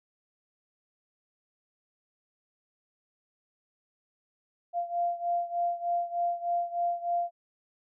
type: beating tone pair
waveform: sine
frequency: 693 / 696.3 Hz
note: F5 / F5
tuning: -14 / -5 cents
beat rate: 3.3 Hz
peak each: -29 / -32 dBFS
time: 4.73-7.31 s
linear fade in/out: 50 ms
effects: none